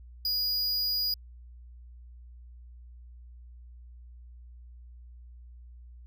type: tone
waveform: square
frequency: 4900 Hz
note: D#8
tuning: 27 cents flat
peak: -27 dBFS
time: 0.25-1.14 s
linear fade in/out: 2 ms
effects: added 60 Hz sine -46 dBFS peak until 6.06 s